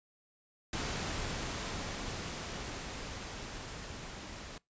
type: noise with level ramp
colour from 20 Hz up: pink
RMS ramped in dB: -36 to -46 dBFS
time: 0.73-4.58 s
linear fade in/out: 2 ms
effects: noise-tail reverb RT60 0.2 s tail -24 dB re dry + resampled to 16000 Hz